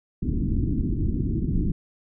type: low-pass noise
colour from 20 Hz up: pink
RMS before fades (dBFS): -24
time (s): 0.22-1.72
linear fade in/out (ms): 5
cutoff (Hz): 330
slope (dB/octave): 48
effects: none